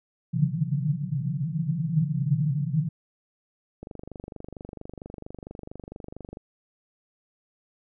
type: band-pass noise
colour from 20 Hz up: white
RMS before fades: -26 dBFS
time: 0.33-2.89 s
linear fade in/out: 10 ms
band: 130 to 170 Hz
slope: 96 dB/octave
type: click train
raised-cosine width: 2 ms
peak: -25 dBFS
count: 63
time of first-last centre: 3.83-6.371 s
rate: 24.4 Hz
effects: none